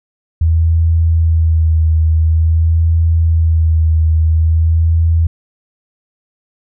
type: tone with vibrato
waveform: sine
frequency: 81 Hz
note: E2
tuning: 30 cents flat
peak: -8 dBFS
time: 0.41-5.27 s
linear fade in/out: 5 ms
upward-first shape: sine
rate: 0.48 Hz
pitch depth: 27 cents each way
effects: none